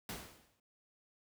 pink noise with exponential decay, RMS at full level -40 dBFS, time 0.09-0.6 s, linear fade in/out 2 ms, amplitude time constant 110 ms, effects high-pass 60 Hz 12 dB/octave

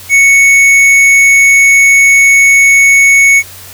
sine tone with hard clipping, 2217 Hz, C#7, in tune, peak -4 dBFS, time 0.09-3.43 s, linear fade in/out 50 ms, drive 9 dB, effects added 92 Hz sine -37 dBFS peak until 3.73 s + white hiss -31 dBFS RMS until 3.73 s

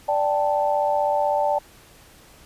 sine chord, D suspended fourth, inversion none, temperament equal, 587.3 / 784 / 880 Hz, D5 / G5 / A5, 0 / 0 / 0 cents, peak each -22 / -24 / -23 dBFS, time 0.08-1.59 s, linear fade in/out 10 ms, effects pink hiss -50 dBFS RMS until 2.45 s + resampled to 32000 Hz

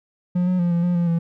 triangle tone with pitch steps, 178.4 / 182.5 / 174.1 / 171.1 / 176.7 / 172.4 / 167.8 Hz, F3 / F#3 / F3 / F3 / F3 / F3 / E3, +37 / -24 / -5 / -35 / +21 / -22 / +31 cents, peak -15 dBFS, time 0.35-1.19 s, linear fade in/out 10 ms, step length 120 ms, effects none

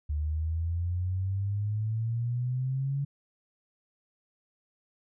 sine exponential sweep, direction up, 73.6 to 141.8 Hz, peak -27 dBFS, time 0.09-3.05 s, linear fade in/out 10 ms, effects none

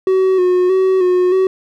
triangle tone with vibrato, 370 Hz, F#4, in tune, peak -8 dBFS, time 0.07-1.47 s, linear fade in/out 2 ms, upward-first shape square, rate 1.6 Hz, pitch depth 35 cents each way, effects none

